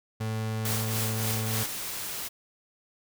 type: tone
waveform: 35% pulse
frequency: 110.1 Hz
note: A2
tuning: 2 cents sharp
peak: -27 dBFS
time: 0.2-1.64 s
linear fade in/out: 10 ms
type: noise with tremolo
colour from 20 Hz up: white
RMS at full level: -30 dBFS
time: 0.65-1.66 s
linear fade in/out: 2 ms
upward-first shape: triangle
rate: 3.5 Hz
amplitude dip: 60%
type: noise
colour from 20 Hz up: white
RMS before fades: -35 dBFS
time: 1.6-2.29 s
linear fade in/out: 20 ms
effects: none